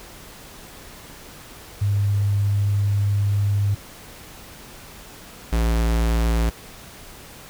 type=tone pair in turn; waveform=sine / square; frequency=101.2 / 56.8 Hz; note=G#2 / A#1; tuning=-44 / -44 cents; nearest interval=minor seventh; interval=1000 cents; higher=first; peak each=-17 / -18 dBFS; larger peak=first; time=1.81-3.75 / 5.52-6.5 s; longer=first; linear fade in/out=10 ms; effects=pink hiss -42 dBFS RMS until 7.49 s